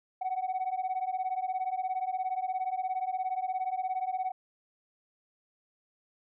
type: beating tone pair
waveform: sine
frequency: 740 / 757 Hz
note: F#5 / F#5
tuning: 0 / +39 cents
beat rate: 17 Hz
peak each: -31 dBFS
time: 0.21-4.32 s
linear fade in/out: 10 ms
effects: tanh soft clip ceiling -26 dBFS